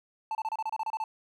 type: tone bursts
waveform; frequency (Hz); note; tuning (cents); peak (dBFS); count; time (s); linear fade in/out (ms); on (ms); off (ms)
triangle; 880; A5; 0; -27; 11; 0.31-1.04; 2; 40; 29
effects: none